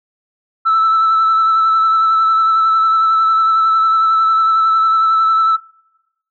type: tone with vibrato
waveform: sine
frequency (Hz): 1318.5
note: E6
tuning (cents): 0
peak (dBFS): -8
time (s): 0.65-5.57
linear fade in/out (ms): 20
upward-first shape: sine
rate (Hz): 11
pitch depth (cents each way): 19
effects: noise-tail reverb RT60 0.9 s tail -24 dB re dry + tanh soft clip ceiling -7 dBFS